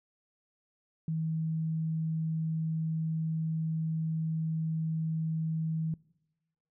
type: tone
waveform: sine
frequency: 160.2 Hz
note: E3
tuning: 49 cents flat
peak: -29 dBFS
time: 1.08-5.94 s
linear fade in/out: 2 ms
effects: noise-tail reverb RT60 1.0 s tail -23 dB re dry